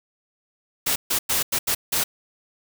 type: noise bursts at uneven times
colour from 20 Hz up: white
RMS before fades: -22 dBFS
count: 6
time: 0.86-0.96 / 1.1-1.19 / 1.29-1.43 / 1.52-1.59 / 1.67-1.75 / 1.92-2.04 s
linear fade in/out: 10 ms
effects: none